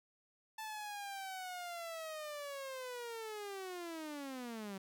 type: linear sweep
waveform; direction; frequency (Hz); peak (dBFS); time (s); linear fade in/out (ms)
sawtooth; down; 881 to 188.5; -39; 0.58-4.78; 5
effects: none